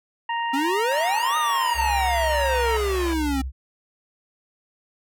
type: harmonic tone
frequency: 932.3 Hz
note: A#5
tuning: in tune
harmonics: 1 / 2 / 3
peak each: -24 / -30 / -34 dBFS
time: 0.29-2.77 s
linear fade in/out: 5 ms
type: exponential two-way sweep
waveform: square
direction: up then down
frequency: 261.6 to 1258 to 261.6 Hz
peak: -23 dBFS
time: 0.53-3.42 s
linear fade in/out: 10 ms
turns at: 1.37 s
type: band-pass noise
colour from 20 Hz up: pink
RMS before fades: -37 dBFS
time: 0.91-3.14 s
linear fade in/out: 5 ms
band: 560 to 3000 Hz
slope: 24 dB/octave
type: tone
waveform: sine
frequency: 65.41 Hz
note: C2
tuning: in tune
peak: -26 dBFS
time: 1.74-3.52 s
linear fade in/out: 50 ms
effects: none